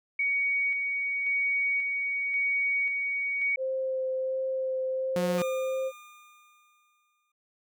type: tone with tremolo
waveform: sine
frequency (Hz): 2245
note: C#7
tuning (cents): +21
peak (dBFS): -24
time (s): 0.19-3.56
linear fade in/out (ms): 5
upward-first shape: square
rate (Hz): 0.93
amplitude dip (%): 30
type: tone with vibrato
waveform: sine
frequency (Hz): 523.3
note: C5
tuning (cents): 0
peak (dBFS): -27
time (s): 3.57-5.92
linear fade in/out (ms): 50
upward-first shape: sine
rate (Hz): 1.4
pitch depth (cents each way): 9
type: tone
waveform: sawtooth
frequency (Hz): 180.5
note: F#3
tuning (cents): -43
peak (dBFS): -24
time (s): 5.16-5.42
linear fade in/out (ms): 2
type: tone with exponential decay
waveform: 25% pulse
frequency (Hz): 1210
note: D#6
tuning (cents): -49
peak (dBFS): -31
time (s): 5.38-7.32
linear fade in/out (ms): 5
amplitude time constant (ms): 420
effects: none